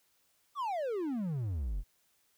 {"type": "exponential sweep", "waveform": "triangle", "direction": "down", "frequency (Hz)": [1207, 39.04], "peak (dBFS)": -30, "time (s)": [0.55, 1.84], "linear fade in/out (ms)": 50, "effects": ["white hiss -72 dBFS RMS until 2.37 s"]}